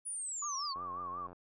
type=linear sweep; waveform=sine; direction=down; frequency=9920 to 4298 Hz; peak=-37 dBFS; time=0.05-0.74 s; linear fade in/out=20 ms
type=tone with vibrato; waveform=sine; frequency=1133 Hz; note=C#6; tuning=37 cents sharp; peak=-38 dBFS; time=0.42-1.27 s; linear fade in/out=5 ms; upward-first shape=triangle; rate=5.5 Hz; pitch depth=120 cents each way
type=click train; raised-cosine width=1 ms; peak=-37 dBFS; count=52; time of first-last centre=0.76-1.33 s; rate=89.5 Hz
effects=none